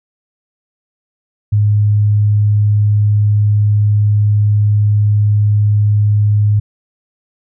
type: tone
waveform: sine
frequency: 104.4 Hz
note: G#2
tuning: 10 cents sharp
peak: -8 dBFS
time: 1.52-6.6 s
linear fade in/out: 10 ms
effects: none